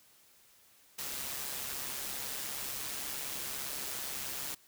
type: noise with amplitude modulation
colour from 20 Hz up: white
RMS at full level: -37 dBFS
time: 0.98-4.55 s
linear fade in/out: 10 ms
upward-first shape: sine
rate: 136 Hz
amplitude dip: 45%
effects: white hiss -63 dBFS RMS until 4.67 s